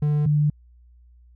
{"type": "tone pair in turn", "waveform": ["triangle", "sine"], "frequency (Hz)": [148.6, 148.6], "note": ["D3", "D3"], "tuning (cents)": [21, 21], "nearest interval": "unison", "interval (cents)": 0, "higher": "neither", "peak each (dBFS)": -16, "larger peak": "neither", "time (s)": [[0.02, 0.26], [0.26, 0.5]], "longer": "neither", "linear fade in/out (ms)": 5, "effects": ["added 60 Hz sine -49 dBFS peak until 1.35 s"]}